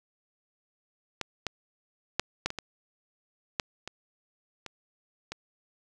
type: clicks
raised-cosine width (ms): 0.2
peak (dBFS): -14 / -13 / -7 / -10 / -18 / -17 / -9 / -20 / -22 / -19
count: 10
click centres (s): 1.213 / 1.467 / 2.196 / 2.46 / 2.504 / 2.587 / 3.598 / 3.876 / 4.663 / 5.32
effects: none